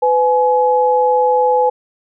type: tone pair together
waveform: sine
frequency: 502 / 844.9 Hz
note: B4 / G#5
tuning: +28 / +30 cents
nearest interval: major sixth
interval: 902 cents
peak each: -13 dBFS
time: 0.02-1.7 s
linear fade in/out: 10 ms
effects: none